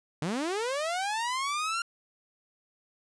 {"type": "linear sweep", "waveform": "sawtooth", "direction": "up", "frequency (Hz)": [140.4, 1400], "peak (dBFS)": -25, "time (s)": [0.22, 1.82], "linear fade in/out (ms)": 2, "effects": ["resampled to 22050 Hz"]}